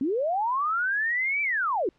sine linear two-way sweep, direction up then down, 244.8 to 2349 to 309 Hz, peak -23 dBFS, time 0.01-1.89 s, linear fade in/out 2 ms, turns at 1.42 s, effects pink hiss -66 dBFS RMS until 1.98 s + low-pass 4000 Hz 12 dB/octave

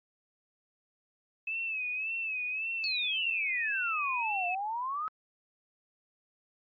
sine tone with vibrato, 2585 Hz, E7, 34 cents flat, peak -31 dBFS, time 1.47-4.55 s, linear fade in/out 5 ms, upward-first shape sine, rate 1.8 Hz, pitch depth 83 cents each way
sine exponential two-way sweep, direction down then up, 4494 to 698.5 to 1298 Hz, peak -31 dBFS, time 2.84-5.08 s, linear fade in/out 0 ms, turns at 4.47 s
effects MP3 32 kbps

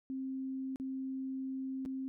sine tone with dropouts, 264.6 Hz, C4, 20 cents sharp, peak -36 dBFS, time 0.1-2.08 s, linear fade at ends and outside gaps 0 ms, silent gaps 0.759-0.799 / 1.852-1.859 s, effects none

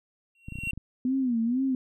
triangle tone with exponential growth, 2741 Hz, F7, 33 cents flat, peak -24 dBFS, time 0.35-0.71 s, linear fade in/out 2 ms, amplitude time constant 78 ms
clicks, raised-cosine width 5 ms, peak -25 dBFS, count 8, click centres 0.485 / 0.523 / 0.556 / 0.587 / 0.636 / 0.673 / 0.734 / 0.776 s
sine tone with vibrato, 246.5 Hz, B3, 3 cents flat, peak -23 dBFS, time 1.05-1.75 s, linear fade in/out 2 ms, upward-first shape sine, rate 2.1 Hz, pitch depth 150 cents each way
effects none

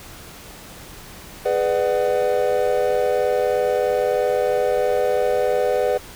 triangle chord, G# half-diminished seventh, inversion none, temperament just, 415.3 / 498.4 / 598 / 747.5 Hz, G#4 / B4 / D5 / F#5, 0 / +16 / +31 / +17 cents, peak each -22 / -18 / -21 / -24 dBFS, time 1.45-5.98 s, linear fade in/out 10 ms, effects pink hiss -40 dBFS RMS until 6.15 s

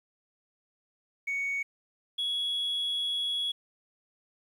sine tone pair in turn, 2229 / 3353 Hz, C#7 / G#7, +9 / +16 cents, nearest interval perfect fifth, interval 707 cents, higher second, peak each -27 / -26 dBFS, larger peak second, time 1.27-1.63 / 2.18-3.52 s, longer second, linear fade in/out 10 ms, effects tanh soft clip ceiling -26 dBFS + 10-bit

